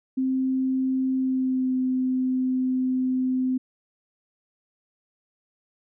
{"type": "tone with pitch glide", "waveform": "sine", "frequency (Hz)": [261.6, 257.1], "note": ["C4", "C4"], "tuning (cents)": [0, -30], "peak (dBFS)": -21, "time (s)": [0.17, 3.58], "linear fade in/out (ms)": 10, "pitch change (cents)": -30, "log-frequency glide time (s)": [1.16, 1.76], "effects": []}